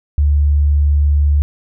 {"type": "tone", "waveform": "sine", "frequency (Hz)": 72.8, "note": "D2", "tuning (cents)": -15, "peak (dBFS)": -9, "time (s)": [0.18, 1.42], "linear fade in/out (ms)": 0, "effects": []}